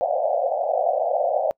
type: band-pass noise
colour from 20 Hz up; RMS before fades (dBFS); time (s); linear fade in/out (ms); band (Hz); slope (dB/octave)
white; -22; 0.01-1.51; 0; 520 to 760; 96
effects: noise-tail reverb RT60 0.1 s tail -26 dB re dry